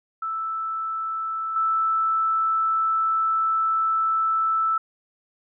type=tone with level steps; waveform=sine; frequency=1318.5 Hz; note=E6; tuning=in tune; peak=-25 / -19 dBFS; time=0.22-4.78 s; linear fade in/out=5 ms; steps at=1.56 s; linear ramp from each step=2 ms; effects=none